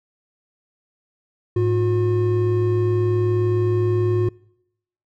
triangle tone pair together, 106.7 / 359.1 Hz, G#2 / F4, +47 / +48 cents, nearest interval octave + major sixth, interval 2101 cents, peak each -17 dBFS, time 1.56-4.29 s, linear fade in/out 5 ms, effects noise-tail reverb RT60 0.8 s tail -25 dB re dry

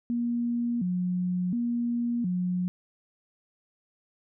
sine tone with vibrato, 207 Hz, G#3, 5 cents flat, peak -25 dBFS, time 0.1-2.68 s, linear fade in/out 0 ms, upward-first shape square, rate 0.7 Hz, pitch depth 240 cents each way, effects none

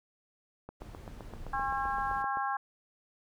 click train, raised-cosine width 1 ms, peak -29 dBFS, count 14, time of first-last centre 0.69-2.372 s, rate 7.73 Hz
brown noise, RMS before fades -45 dBFS, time 0.8-2.23 s, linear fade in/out 10 ms
harmonic tone, 270 Hz, C#4, 45 cents flat, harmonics 3 / 4 / 5 / 6, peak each -33 / -34 / -40 / -38 dBFS, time 1.53-2.57 s, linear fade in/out 5 ms
effects none

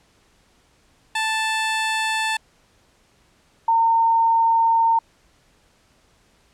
15% pulse / sine tone pair in turn, 880 / 912.4 Hz, A5 / A#5, 0 / -37 cents, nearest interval minor second, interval 63 cents, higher second, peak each -14 dBFS, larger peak neither, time 1.15-2.37 / 3.68-4.99 s, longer second, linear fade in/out 5 ms, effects pink hiss -59 dBFS RMS until 6.53 s + low-pass 9000 Hz 12 dB/octave

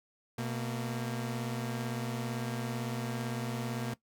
sawtooth tone pair together, 123.47 / 229.1 Hz, B2 / A#3, 0 / -30 cents, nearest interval major seventh, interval 1070 cents, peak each -32 / -33 dBFS, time 0.38-3.94 s, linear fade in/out 5 ms, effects noise-tail reverb RT60 0.1 s tail -17 dB re dry

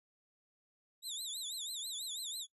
25% pulse tone with vibrato, 3748 Hz, A#7, 9 cents sharp, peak -35 dBFS, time 1.02-2.47 s, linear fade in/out 50 ms, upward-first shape triangle, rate 6.1 Hz, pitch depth 200 cents each way, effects noise-tail reverb RT60 0.1 s tail -21 dB re dry + resampled to 32000 Hz

